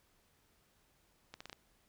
accelerating click train, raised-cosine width 0.2 ms, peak -29 dBFS, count 5, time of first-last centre 1.34-1.529 s, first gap 65 ms, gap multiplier 0.79, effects pink hiss -72 dBFS RMS until 1.88 s

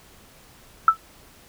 sine tone with exponential decay, 1318.5 Hz, E6, in tune, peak -6 dBFS, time 0.88-0.97 s, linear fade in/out 2 ms, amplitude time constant 18 ms, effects pink hiss -51 dBFS RMS until 1.48 s

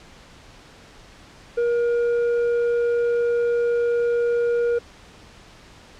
sine tone with tanh clipping, 474.6 Hz, A#4, 31 cents sharp, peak -19 dBFS, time 1.57-4.79 s, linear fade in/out 10 ms, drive 5 dB, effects pink hiss -47 dBFS RMS until 5.99 s + low-pass 6000 Hz 12 dB/octave

